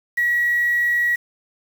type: tone with quantisation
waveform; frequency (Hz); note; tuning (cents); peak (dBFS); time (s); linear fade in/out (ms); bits
sine; 1919; A#6; +50; -16; 0.17-1.16; 10; 6
effects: none